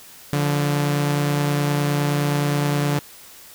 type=tone pair together; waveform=sawtooth; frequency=144.88 / 174.5 Hz; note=D3 / F3; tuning=-23 / -1 cents; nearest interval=minor third; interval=322 cents; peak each=-15 / -24 dBFS; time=0.33-2.99 s; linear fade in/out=0 ms; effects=white hiss -44 dBFS RMS until 3.54 s